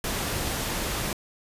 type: noise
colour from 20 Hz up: pink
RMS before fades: -29 dBFS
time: 0.04-1.13 s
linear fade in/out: 2 ms
effects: resampled to 32000 Hz